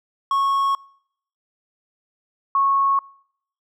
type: tone pair in turn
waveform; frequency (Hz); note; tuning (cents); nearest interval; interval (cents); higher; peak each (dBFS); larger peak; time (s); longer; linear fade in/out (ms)
triangle / sine; 1100 / 1100; C#6 / C#6; -14 / -14; unison; 0; neither; -15; neither; 0.31-0.75 / 2.55-2.99; neither; 2
effects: noise-tail reverb RT60 0.7 s tail -26 dB re dry